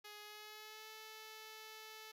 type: tone with pitch glide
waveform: 5% pulse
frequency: 418.2 to 436.5 Hz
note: G#4 to A4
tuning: +12 to -14 cents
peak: -40 dBFS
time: 0.04-2.12 s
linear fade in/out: 10 ms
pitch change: +74 cents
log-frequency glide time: 0.21-0.89 s
effects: none